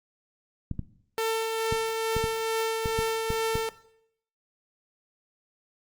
clicks, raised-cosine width 5 ms, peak -18 dBFS, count 9, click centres 0.713 / 0.793 / 1.725 / 2.166 / 2.241 / 2.858 / 2.99 / 3.304 / 3.555 s
sawtooth tone with tremolo, 447.9 Hz, A4, 31 cents sharp, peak -20 dBFS, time 1.18-3.69 s, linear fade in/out 0 ms, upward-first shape triangle, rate 2.3 Hz, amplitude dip 35%
effects noise-tail reverb RT60 0.7 s tail -17 dB re dry + Opus 32 kbps

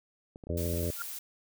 clicks, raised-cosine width 2 ms, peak -32 dBFS, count 7, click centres 0.359 / 0.438 / 0.47 / 0.502 / 0.66 / 0.738 / 0.834 s
harmonic tone, 85.2 Hz, F2, 42 cents flat, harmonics 1 / 2 / 3 / 4 / 5 / 6 / 7, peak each -32 / -38 / -40 / -40 / -39 / -41 / -40 dBFS, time 0.49-0.91 s, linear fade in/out 5 ms
blue noise, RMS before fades -40 dBFS, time 0.57-1.19 s, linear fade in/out 5 ms
sine tone with exponential growth, 1400 Hz, F6, 4 cents sharp, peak -30 dBFS, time 0.94-1.02 s, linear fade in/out 1 ms, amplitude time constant 16 ms
effects none

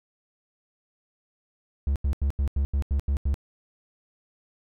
triangle tone bursts, 69.7 Hz, C#2, 10 cents sharp, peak -19 dBFS, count 9, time 1.87-3.342 s, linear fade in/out 0 ms, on 88 ms, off 85 ms, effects none

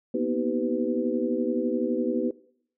sine tone cluster, 238.5 / 250.3 / 317.1 / 386.9 / 502 Hz, A#3 / B3 / D#4 / G4 / B4, +40 / +23 / +33 / -23 / +28 cents, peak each -30 dBFS, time 0.14-2.31 s, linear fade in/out 5 ms, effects noise-tail reverb RT60 0.6 s tail -18 dB re dry

